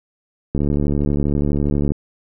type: click train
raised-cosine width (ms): 3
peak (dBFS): -7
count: 100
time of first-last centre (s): 0.55-1.919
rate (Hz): 72.3
effects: none